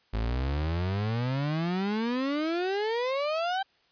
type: exponential sweep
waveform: 35% pulse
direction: up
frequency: 52.4 to 789 Hz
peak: -25 dBFS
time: 0.13-3.63 s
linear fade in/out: 10 ms
effects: white hiss -66 dBFS RMS until 3.91 s + resampled to 11025 Hz